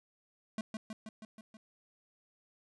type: tone with echo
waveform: square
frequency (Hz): 217.7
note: A3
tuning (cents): -18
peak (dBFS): -35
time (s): 0.58-0.61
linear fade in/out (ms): 2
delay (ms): 160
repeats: 6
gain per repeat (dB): -3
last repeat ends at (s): 1.57
effects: resampled to 22050 Hz + 12-bit